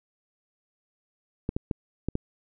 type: clicks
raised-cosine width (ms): 3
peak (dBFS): -14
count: 5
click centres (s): 1.491 / 1.565 / 1.712 / 2.086 / 2.154
effects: none